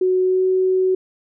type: tone with pitch glide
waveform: sine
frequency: 370 to 373.7 Hz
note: F#4 to F#4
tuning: 0 to +17 cents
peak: -14 dBFS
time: 0.01-0.95 s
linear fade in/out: 5 ms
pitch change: +17 cents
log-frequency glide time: 0.22-0.44 s
effects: none